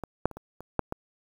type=clicks; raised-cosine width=1 ms; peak=-20 / -8 / -28 / -27 / -28 / -9 / -17 dBFS; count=7; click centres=0.037 / 0.256 / 0.313 / 0.37 / 0.606 / 0.793 / 0.924 s; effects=8-bit